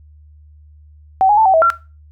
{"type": "tone with pitch steps", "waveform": "sine", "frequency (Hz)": [764, 832, 881, 764, 647, 1365], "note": ["G5", "G#5", "A5", "G5", "E5", "F6"], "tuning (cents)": [-45, 3, 2, -45, -32, -40], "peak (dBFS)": -8, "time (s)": [1.21, 1.702], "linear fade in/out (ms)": 0, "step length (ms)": 82, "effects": ["noise-tail reverb RT60 0.3 s tail -18 dB re dry", "added 75 Hz sine -41 dBFS peak until 2.11 s"]}